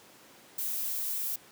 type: noise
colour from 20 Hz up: violet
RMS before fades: -33 dBFS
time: 0.58-1.36 s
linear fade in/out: 5 ms
effects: pink hiss -55 dBFS RMS until 1.51 s + high-pass 200 Hz 12 dB/octave